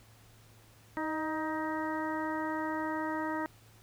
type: harmonic tone with a mistuned harmonic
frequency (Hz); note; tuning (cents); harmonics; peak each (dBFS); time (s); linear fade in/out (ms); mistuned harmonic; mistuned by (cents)
314.2; D#4; +17; 1 / 2 / 3 / 4 / 5 / 6; -35 / -40 / -37 / -42 / -44 / -42; 0.97-3.46; 0; 2; -27
effects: added 110 Hz sine -59 dBFS peak until 3.82 s + pink hiss -61 dBFS RMS until 3.82 s